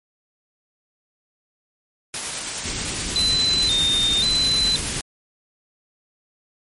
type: noise with tremolo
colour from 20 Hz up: white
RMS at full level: -26 dBFS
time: 2.14-5.01 s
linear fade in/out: 0 ms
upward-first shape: triangle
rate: 9.6 Hz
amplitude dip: 30%
type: band-stop noise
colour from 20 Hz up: pink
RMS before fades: -29 dBFS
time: 2.63-5.01 s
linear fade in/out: 20 ms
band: 420 to 2100 Hz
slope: 24 dB/octave
type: tone with vibrato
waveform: sine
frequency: 3833 Hz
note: A#7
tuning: 47 cents sharp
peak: -17 dBFS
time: 3.16-4.76 s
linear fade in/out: 0 ms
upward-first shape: square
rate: 0.94 Hz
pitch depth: 86 cents each way
effects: MP3 48 kbps